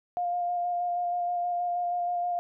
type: tone with vibrato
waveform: sine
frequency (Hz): 705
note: F5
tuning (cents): +16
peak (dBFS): -26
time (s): 0.17-2.39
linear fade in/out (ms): 0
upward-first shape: square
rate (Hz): 6.3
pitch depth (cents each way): 12
effects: none